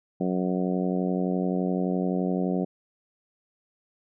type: harmonic tone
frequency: 91.7 Hz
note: F#2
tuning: 15 cents flat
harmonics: 2 / 3 / 4 / 5 / 6 / 7 / 8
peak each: -26 / -30 / -32 / -34 / -36 / -37 / -38 dBFS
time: 0.2-2.65 s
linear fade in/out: 10 ms
effects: none